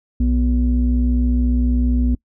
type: tone pair together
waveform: sine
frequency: 60.63 / 245.9 Hz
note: B1 / B3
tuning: -31 / -7 cents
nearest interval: 2 octaves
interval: 2424 cents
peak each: -14 / -18 dBFS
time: 0.2-2.15 s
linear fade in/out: 5 ms
effects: noise-tail reverb RT60 0.1 s tail -24 dB re dry + tanh soft clip ceiling -8 dBFS